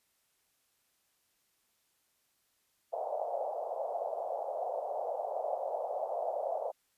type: band-pass noise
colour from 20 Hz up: white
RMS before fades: -36 dBFS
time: 2.92-6.72 s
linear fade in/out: 20 ms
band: 540 to 750 Hz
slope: 48 dB/octave
effects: white hiss -75 dBFS RMS until 6.97 s + resampled to 32000 Hz